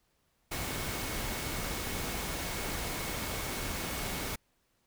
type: tone in noise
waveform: sine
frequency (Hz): 2200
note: C#7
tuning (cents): -14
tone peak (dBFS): -47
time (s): 0.51-4.36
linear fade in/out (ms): 10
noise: pink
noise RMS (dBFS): -36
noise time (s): 0.51-4.36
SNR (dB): -14
effects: pink hiss -74 dBFS RMS until 4.86 s